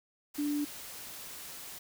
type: tone in noise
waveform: sine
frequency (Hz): 292.4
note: D4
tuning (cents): -7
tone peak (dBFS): -29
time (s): 0.38-0.65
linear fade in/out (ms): 10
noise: white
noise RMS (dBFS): -45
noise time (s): 0.34-1.79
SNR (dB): +13
effects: none